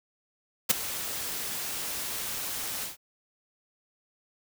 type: noise with ADSR envelope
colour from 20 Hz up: white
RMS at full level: -18 dBFS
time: 0.69-2.97 s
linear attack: 19 ms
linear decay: 9 ms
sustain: -16 dB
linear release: 140 ms
effects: none